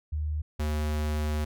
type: tone pair in turn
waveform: sine / square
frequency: 76 / 75.71 Hz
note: D#2 / D#2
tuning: -40 / -47 cents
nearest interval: unison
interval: 7 cents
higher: first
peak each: -27 dBFS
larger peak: neither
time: 0.12-0.42 / 0.59-1.45 s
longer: second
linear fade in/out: 10 ms
effects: none